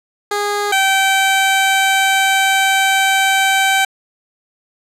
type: tone pair in turn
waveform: 15% pulse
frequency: 410.9 / 773.6 Hz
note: G#4 / G5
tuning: -18 / -23 cents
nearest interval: major seventh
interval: 1095 cents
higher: second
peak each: -10 / -5 dBFS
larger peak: second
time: 0.31-0.72 / 0.72-3.85 s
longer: second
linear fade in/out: 5 ms
effects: low-pass 12000 Hz 12 dB/octave